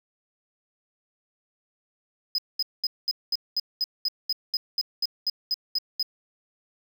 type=tone bursts; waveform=triangle; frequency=5030 Hz; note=D#8; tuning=18 cents sharp; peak=-21 dBFS; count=16; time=2.35-6.028 s; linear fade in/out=2 ms; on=33 ms; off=210 ms; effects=8-bit